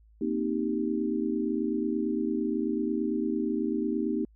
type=chord; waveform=sine; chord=C minor seventh; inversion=third; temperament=equal; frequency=233.1 / 261.6 / 311.1 / 392 Hz; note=Bb3 / C4 / Eb4 / G4; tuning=0 / 0 / 0 / 0 cents; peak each=-31 / -33 / -30 / -33 dBFS; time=0.21-4.25 s; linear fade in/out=5 ms; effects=added 54 Hz sine -55 dBFS peak until 4.35 s